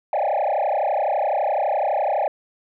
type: tone with frequency modulation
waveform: sine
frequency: 697 Hz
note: F5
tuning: 4 cents flat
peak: -16 dBFS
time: 0.13-2.28 s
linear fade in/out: 2 ms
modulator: 31.9 Hz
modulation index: 4.2
effects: tanh soft clip ceiling -17 dBFS